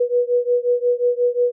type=beating tone pair; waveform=sine; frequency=485.4 / 491 Hz; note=B4 / B4; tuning=-30 / -10 cents; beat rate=5.6 Hz; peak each=-18 / -19 dBFS; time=0-1.52 s; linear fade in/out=10 ms; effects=none